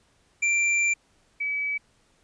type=tone pair in turn; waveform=square / sine; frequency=2359 / 2287 Hz; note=D7 / D7; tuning=+7 / -47 cents; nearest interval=minor second; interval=54 cents; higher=first; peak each=-21 / -25 dBFS; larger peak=first; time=0.42-0.94 / 1.4-1.78 s; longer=first; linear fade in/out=10 ms; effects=pink hiss -64 dBFS RMS until 2.23 s + resampled to 22050 Hz